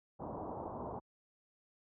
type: low-pass noise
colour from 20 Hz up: white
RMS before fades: -43 dBFS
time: 0.19-1 s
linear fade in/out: 20 ms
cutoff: 1000 Hz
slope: 48 dB/octave
effects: high-pass 60 Hz 12 dB/octave